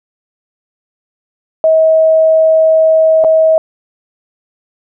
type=tone with dropouts; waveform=sine; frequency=639 Hz; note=D#5; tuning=46 cents sharp; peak=-5 dBFS; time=1.64-3.58 s; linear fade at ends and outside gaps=1 ms; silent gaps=3.24-3.246 s; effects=none